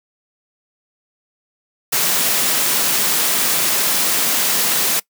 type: high-pass noise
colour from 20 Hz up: white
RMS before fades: -17 dBFS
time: 1.92-5 s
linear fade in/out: 10 ms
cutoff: 130 Hz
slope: 96 dB/octave
effects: noise-tail reverb RT60 0.1 s tail -22 dB re dry